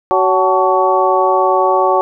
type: harmonic tone with a mistuned harmonic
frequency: 187.6 Hz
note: F#3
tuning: 24 cents sharp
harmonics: 2 / 3 / 4 / 5 / 6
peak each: -16 / -16 / -16 / -16 / -16 dBFS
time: 0.11-2.01 s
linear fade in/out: 0 ms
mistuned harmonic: 5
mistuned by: -110 cents
effects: none